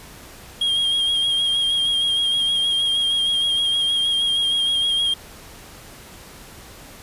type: tone with vibrato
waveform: triangle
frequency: 3246 Hz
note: G#7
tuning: 40 cents flat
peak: -16 dBFS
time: 0.61-5.14 s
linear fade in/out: 5 ms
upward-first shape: sine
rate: 6.4 Hz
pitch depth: 29 cents each way
effects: pink hiss -42 dBFS RMS until 7.02 s + resampled to 32000 Hz